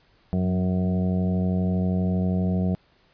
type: harmonic tone with a mistuned harmonic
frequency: 92.5 Hz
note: F#2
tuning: in tune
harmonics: 1 / 2 / 3 / 4 / 5 / 6 / 7 / 8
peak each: -26 / -22 / -38 / -37 / -36 / -44 / -36 / -43 dBFS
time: 0.33-2.75 s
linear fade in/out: 0 ms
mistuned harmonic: 2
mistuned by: -24 cents
effects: pink hiss -61 dBFS RMS until 3.13 s + resampled to 11025 Hz

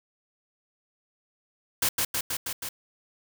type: noise with echo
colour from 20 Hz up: white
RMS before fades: -24 dBFS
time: 1.82-1.89 s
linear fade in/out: 5 ms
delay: 160 ms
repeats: 5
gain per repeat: -2 dB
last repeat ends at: 2.69 s
effects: none

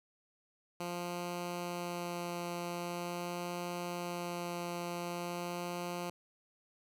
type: tone with vibrato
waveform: 10% pulse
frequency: 174.61 Hz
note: F3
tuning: in tune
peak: -29 dBFS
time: 0.8-6.1 s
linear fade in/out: 5 ms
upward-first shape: sine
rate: 0.44 Hz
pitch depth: 9 cents each way
effects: none

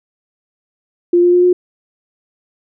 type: tone with pitch steps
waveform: sine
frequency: 349.2 / 352.6 / 356.1 / 359.6 Hz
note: F4 / F4 / F4 / F#4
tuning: 0 / +17 / +34 / -49 cents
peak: -7 dBFS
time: 1.13-1.53 s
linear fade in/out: 5 ms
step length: 100 ms
effects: none

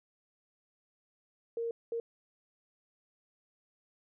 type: tone bursts at uneven times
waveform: sine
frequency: 463.5 Hz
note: A#4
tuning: 10 cents flat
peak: -32 dBFS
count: 2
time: 1.57-1.71 / 1.92-2 s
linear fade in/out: 2 ms
effects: none

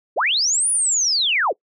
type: linear two-way sweep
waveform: sine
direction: up then down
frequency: 290.4 to 9910 to 290.4 Hz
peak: -16 dBFS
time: 0.16-1.53 s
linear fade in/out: 20 ms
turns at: 0.7 s
effects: noise-tail reverb RT60 0.1 s tail -24 dB re dry

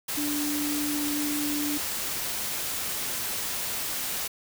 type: tone in noise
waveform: sine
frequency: 293.7 Hz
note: D4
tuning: in tune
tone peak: -28 dBFS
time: 0.17-1.78 s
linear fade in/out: 10 ms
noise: white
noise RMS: -31 dBFS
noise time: 0.08-4.28 s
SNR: 0 dB
effects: none

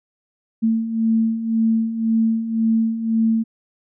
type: beating tone pair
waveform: sine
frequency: 223.2 / 225.1 Hz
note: A3 / A3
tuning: +25 / +40 cents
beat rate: 1.9 Hz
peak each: -23 / -17 dBFS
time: 0.62-3.44 s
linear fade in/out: 20 ms
effects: none

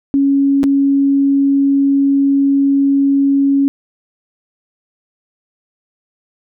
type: tone with dropouts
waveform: sine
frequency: 277.2 Hz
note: C#4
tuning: in tune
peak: -9 dBFS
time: 0.14-3.68 s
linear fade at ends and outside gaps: 0 ms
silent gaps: 0.632-0.639 s
effects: none

